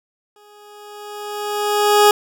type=tone with exponential growth; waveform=20% pulse; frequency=415.3 Hz; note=G#4; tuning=in tune; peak=-3 dBFS; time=0.36-2.11 s; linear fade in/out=2 ms; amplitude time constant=380 ms; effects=none